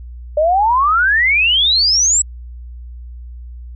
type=exponential sweep; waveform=sine; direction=up; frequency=587.3 to 7902 Hz; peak=-10 dBFS; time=0.37-2.22 s; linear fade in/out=5 ms; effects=added 60 Hz sine -29 dBFS peak until 3.75 s